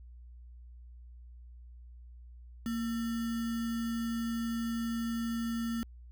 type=tone with sample-and-hold; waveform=sine; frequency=231.2 Hz; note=A#3; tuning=14 cents flat; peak=-31 dBFS; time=2.66-5.83 s; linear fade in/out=0 ms; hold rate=1575 Hz; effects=added 60 Hz sine -48 dBFS peak until 6.11 s